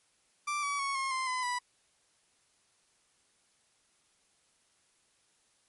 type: tone with pitch steps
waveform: 30% pulse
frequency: 1174.7 / 1140.6 / 1107.5 / 1075.3 / 1044.1 / 1013.8 / 984.4 Hz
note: D6 / C#6 / C#6 / C6 / C6 / B5 / B5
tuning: 0 / +49 / -2 / +47 / -4 / +45 / -6 cents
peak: -28 dBFS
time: 0.47-1.59 s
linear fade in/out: 10 ms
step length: 160 ms
effects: white hiss -70 dBFS RMS until 5.68 s + MP3 48 kbps